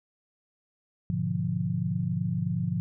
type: chord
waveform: sine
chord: G# diminished seventh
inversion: none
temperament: equal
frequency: 103.83 / 123.47 / 146.83 / 174.61 Hz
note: G#2 / B2 / D3 / F3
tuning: 0 / 0 / 0 / 0 cents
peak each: -33 / -33 / -32 / -29 dBFS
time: 1.1-2.8 s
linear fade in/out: 0 ms
effects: none